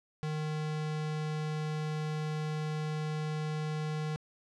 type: tone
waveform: square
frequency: 153.8 Hz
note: D#3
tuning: 20 cents flat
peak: -33 dBFS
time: 0.23-4.16 s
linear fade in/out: 0 ms
effects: low-pass 6000 Hz 12 dB/octave